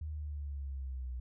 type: linear sweep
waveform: sine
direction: down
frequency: 77.7 to 61.3 Hz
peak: -37 dBFS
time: 0.01-1.2 s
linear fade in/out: 5 ms
effects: none